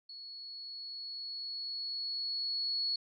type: tone with level ramp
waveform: sine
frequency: 4372 Hz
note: C#8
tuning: 25 cents flat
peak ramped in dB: -45 to -30 dBFS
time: 0.09-2.96 s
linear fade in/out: 5 ms
effects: none